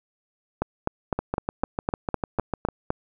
two click trains, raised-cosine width 1 ms, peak -9 / -11 dBFS, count 10 / 11, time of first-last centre 0.62-2.904 / 1.19-2.687 s, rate 3.94 / 6.68 Hz, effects none

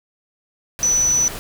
sine tone in noise, 5960 Hz, F#8, 12 cents sharp, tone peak -14 dBFS, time 0.83-1.28 s, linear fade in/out 0 ms, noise pink, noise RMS -31 dBFS, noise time 0.79-1.39 s, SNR +14 dB, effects none

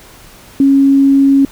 sine tone, 274.8 Hz, C#4, 15 cents flat, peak -5 dBFS, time 0.6-1.45 s, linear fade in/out 2 ms, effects pink hiss -39 dBFS RMS until 1.51 s

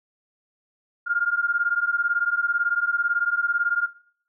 sine beating tone pair, 1402 / 1420 Hz, F6 / F6, +6 / +28 cents, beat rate 18 Hz, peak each -24 dBFS, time 1.06-3.88 s, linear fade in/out 20 ms, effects noise-tail reverb RT60 0.6 s tail -19 dB re dry

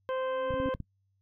harmonic tone, 520 Hz, C5, 11 cents flat, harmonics 1 / 2 / 3 / 4 / 5 / 6, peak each -30 / -37 / -43 / -53 / -53 / -50 dBFS, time 0.09-0.74 s, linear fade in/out 0 ms
sine tone with exponential growth, 270 Hz, C#4, 45 cents flat, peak -28 dBFS, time 0.13-0.69 s, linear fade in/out 1 ms, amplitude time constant 120 ms
clicks, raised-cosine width 5 ms, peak -25 dBFS, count 6, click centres 0.507 / 0.54 / 0.601 / 0.659 / 0.749 / 0.803 s
effects noise-tail reverb RT60 0.1 s tail -22 dB re dry + added 97 Hz sine -70 dBFS peak until 1.21 s

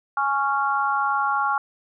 harmonic tone, 277.2 Hz, C#4, in tune, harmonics 3 / 4 / 5, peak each -24 / -24 / -24 dBFS, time 0.17-1.58 s, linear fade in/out 2 ms, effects none

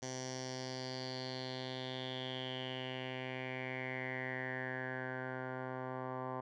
10% pulse tone with low-pass filter sweep, 129 Hz, C3, 24 cents flat, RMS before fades -42 dBFS, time 0.02-6.41 s, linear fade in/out 10 ms, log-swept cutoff 6100 to 1100 Hz, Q 6.3, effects none

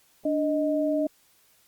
sine tone pair together, 293.7 / 622.3 Hz, D4 / D#5, 0 / 0 cents, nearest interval octave + minor second, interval 1300 cents, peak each -25 dBFS, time 0.25-1.07 s, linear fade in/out 5 ms, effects white hiss -62 dBFS RMS until 1.67 s + Opus 48 kbps

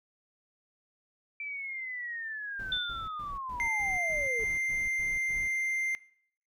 sine linear sweep, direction down, 2338 to 430 Hz, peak -35 dBFS, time 1.4-4.44 s, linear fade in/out 2 ms
brown noise bursts, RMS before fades -46 dBFS, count 10, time 2.59-5.48 s, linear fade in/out 5 ms, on 190 ms, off 110 ms
sine tone with exponential decay, 3540 Hz, A7, 10 cents sharp, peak -26 dBFS, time 2.72-3.32 s, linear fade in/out 2 ms, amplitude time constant 130 ms
triangle tone, 2093 Hz, C7, in tune, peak -26 dBFS, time 3.6-5.95 s, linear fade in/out 0 ms
effects noise-tail reverb RT60 0.6 s tail -21 dB re dry

